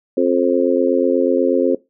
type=harmonic tone; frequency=88.2 Hz; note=F2; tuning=18 cents sharp; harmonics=3 / 4 / 5 / 6; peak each=-18 / -18 / -18 / -18 dBFS; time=0.17-1.75 s; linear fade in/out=5 ms; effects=noise-tail reverb RT60 0.2 s tail -19 dB re dry